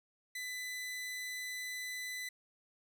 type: tone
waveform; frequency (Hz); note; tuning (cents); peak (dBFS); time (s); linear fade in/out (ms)
sawtooth; 2001; B6; +22; -36; 0.35-2.29; 5
effects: none